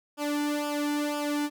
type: tone with flanger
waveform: sawtooth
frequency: 293.7 Hz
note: D4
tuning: in tune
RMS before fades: -29 dBFS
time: 0.17-1.5 s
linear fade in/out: 50 ms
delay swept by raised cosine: 0.49 to 1.59 ms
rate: 2 Hz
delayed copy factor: -0.8
effects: none